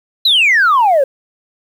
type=exponential sweep; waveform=sine; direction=down; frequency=4112 to 520 Hz; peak=-6 dBFS; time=0.25-1.04 s; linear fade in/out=5 ms; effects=tanh soft clip ceiling -5 dBFS + 7-bit